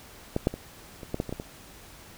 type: clicks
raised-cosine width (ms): 2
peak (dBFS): -12 / -8 / -21 / -26 / -15 / -13 / -21 / -18 / -21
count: 9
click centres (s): 0.364 / 0.471 / 0.54 / 1.032 / 1.144 / 1.201 / 1.293 / 1.326 / 1.399
effects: pink hiss -49 dBFS RMS until 2.17 s

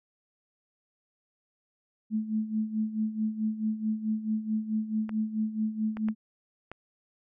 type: tone with tremolo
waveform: sine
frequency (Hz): 217.2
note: A3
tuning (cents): -22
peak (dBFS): -24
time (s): 2.1-6.15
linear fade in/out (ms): 50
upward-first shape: sine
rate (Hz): 4.6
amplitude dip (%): 75
type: clicks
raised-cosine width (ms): 0.5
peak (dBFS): -25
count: 4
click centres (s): 5.093 / 5.97 / 6.086 / 6.716
effects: none

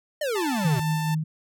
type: exponential sweep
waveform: square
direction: down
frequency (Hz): 628 to 116.54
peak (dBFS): -25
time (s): 0.21-0.8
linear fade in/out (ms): 5
type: tone with pitch glide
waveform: sawtooth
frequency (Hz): 880 to 888.7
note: A5 to A5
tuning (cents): 0 to +17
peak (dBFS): -26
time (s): 0.35-1.15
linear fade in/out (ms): 10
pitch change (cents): +17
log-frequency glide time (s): 0.62-0.8
type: tone with tremolo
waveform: sine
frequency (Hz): 156.6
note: D#3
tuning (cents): +11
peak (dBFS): -21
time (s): 0.64-1.24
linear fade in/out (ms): 10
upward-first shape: sine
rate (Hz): 4.6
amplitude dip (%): 40
effects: none

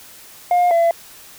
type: tone pair in turn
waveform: sine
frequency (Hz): 710 / 674.5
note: F5 / E5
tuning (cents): +28 / +40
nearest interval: minor second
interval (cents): 88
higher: first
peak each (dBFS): -9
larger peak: neither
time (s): 0.51-0.71 / 0.71-0.91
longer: neither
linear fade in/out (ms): 2
effects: tanh soft clip ceiling -11 dBFS + white hiss -42 dBFS RMS until 1.38 s

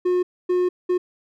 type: tone bursts at uneven times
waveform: triangle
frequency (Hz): 360.6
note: F#4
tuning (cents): -45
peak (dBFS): -15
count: 3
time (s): 0.05-0.23 / 0.49-0.69 / 0.89-0.98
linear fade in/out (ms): 10
effects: none

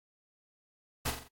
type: noise with echo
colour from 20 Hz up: pink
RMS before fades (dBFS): -32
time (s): 1.05-1.11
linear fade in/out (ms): 10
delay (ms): 43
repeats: 4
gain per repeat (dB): -6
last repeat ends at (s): 1.282
effects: AAC 64 kbps

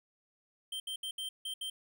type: tone bursts at uneven times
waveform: square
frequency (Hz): 3136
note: G7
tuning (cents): 0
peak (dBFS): -37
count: 6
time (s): 0.72-0.8 / 0.87-0.96 / 1.03-1.11 / 1.18-1.29 / 1.45-1.54 / 1.61-1.7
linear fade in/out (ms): 5
effects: none

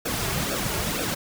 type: noise with flanger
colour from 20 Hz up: pink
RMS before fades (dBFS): -27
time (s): 0.05-1.15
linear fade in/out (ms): 10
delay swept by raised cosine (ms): 0.98 to 3.98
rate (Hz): 2.1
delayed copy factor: -0.7
effects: none

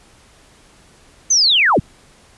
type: linear sweep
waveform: sine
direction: down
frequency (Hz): 6400 to 30.27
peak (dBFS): -10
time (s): 1.3-1.8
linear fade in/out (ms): 10
effects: pink hiss -49 dBFS RMS until 2.37 s + resampled to 24000 Hz

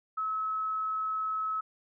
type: tone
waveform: sine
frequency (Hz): 1291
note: E6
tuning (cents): -37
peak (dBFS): -29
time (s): 0.17-1.61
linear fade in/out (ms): 10
effects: none

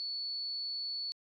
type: tone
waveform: sine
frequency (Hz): 4435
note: C#8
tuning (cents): 0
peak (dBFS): -35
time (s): 0-1.12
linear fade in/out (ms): 0
effects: AAC 32 kbps

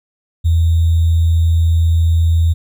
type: tone with sample-and-hold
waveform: sine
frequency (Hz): 82.8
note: E2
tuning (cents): +8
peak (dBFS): -9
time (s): 0.44-2.54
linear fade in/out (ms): 20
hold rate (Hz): 3675
effects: none

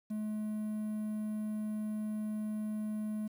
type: tone with quantisation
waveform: triangle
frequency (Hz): 213.6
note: G#3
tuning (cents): +49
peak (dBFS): -32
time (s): 0.1-3.28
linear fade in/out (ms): 10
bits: 10
effects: none

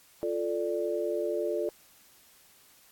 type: chord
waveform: sine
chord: D minor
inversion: first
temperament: equal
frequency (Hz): 349.2 / 440 / 587.3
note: F4 / A4 / D5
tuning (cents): 0 / 0 / 0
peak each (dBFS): -32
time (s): 0.23-1.69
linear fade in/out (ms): 0
effects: white hiss -59 dBFS RMS until 2.91 s + AAC 64 kbps

